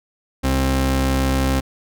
sawtooth tone pair together, 66.4 / 132.8 Hz, C2 / C3, +26 / +26 cents, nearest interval octave, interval 1200 cents, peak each -14 dBFS, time 0.43-1.61 s, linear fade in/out 20 ms, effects none

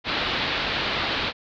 white low-pass noise, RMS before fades -26 dBFS, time 0.04-1.33 s, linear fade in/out 50 ms, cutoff 4200 Hz, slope 48 dB/octave, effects none

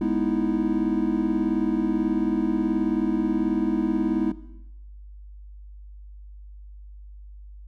triangle chord, E major seventh, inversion first, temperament equal, 207.7 / 246.9 / 311.1 / 329.6 Hz, G#3 / B3 / D#4 / E4, 0 / 0 / 0 / 0 cents, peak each -25 dBFS, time 0.01-4.32 s, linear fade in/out 5 ms, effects noise-tail reverb RT60 1.0 s tail -18 dB re dry + added 50 Hz sine -40 dBFS peak until 7.67 s

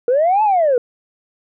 sine linear two-way sweep, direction up then down, 466.2 to 880 to 466.2 Hz, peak -10 dBFS, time 0.08-0.78 s, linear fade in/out 2 ms, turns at 0.43 s, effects tanh soft clip ceiling -8 dBFS

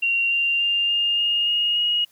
sine tone with pitch steps, 2757 / 2778 / 2799 / 2820 / 2841 / 2862 / 2884 Hz, F7 / F7 / F7 / F7 / F7 / F7 / F#7, -23 / -10 / +3 / +16 / +29 / +42 / -45 cents, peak -18 dBFS, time 0.02-2.05 s, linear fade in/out 10 ms, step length 290 ms, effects white hiss -59 dBFS RMS until 2.11 s

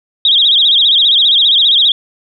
sine tone with vibrato, 3500 Hz, A7, 10 cents flat, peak -6 dBFS, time 0.25-1.92 s, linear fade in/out 2 ms, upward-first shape sine, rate 15 Hz, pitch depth 170 cents each way, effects none

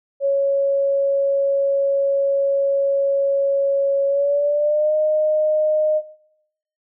sine tone with pitch glide, 554.4 to 615.1 Hz, C#5 to D#5, 0 to -20 cents, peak -15 dBFS, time 0.2-6.02 s, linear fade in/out 50 ms, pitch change +180 cents, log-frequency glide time 4.07-4.95 s, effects noise-tail reverb RT60 0.8 s tail -18 dB re dry

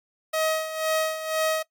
sawtooth tone with tremolo, 633 Hz, D#5, 30 cents sharp, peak -17 dBFS, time 0.33-1.63 s, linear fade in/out 10 ms, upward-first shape sine, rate 2 Hz, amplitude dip 70%, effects noise-tail reverb RT60 0.1 s tail -20 dB re dry + MP3 96 kbps

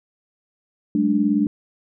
sine chord, G suspended second, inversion none, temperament equal with one note detuned, 196 / 215 / 293.7 Hz, G3 / A3 / D4, 0 / -40 / 0 cents, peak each -23 / -20 / -19 dBFS, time 0.95-1.47 s, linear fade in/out 2 ms, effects none

